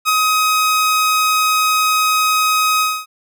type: tone with ADSR envelope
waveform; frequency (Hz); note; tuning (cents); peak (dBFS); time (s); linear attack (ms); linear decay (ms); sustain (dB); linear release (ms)
sawtooth; 1262; D#6; +24; -7; 0.05-3.06; 38; 11; -2; 250
effects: none